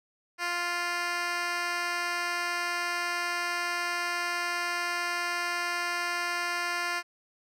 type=tone with band-pass filter; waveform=10% pulse; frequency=349.2 Hz; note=F4; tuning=in tune; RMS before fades=-31 dBFS; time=0.38-7.03 s; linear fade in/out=50 ms; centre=2700 Hz; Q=0.57; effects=none